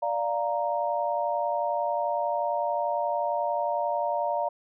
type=chord; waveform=sine; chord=Bb major; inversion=first; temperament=equal; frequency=587.3 / 698.5 / 932.3 Hz; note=D5 / F5 / Bb5; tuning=0 / 0 / 0 cents; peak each=-29 dBFS; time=0.02-4.49 s; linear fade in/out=10 ms; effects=none